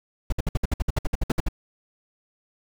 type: noise bursts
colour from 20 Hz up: brown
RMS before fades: -21 dBFS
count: 15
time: 0.3-1.486 s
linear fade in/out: 5 ms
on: 24 ms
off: 59 ms
effects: none